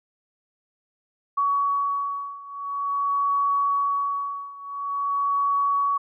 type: beating tone pair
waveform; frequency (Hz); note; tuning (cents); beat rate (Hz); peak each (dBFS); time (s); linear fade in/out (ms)
sine; 1126 / 1126.47; C#6 / C#6; +27 / +27; 0.47; -24 / -26; 1.37-5.98; 10
effects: none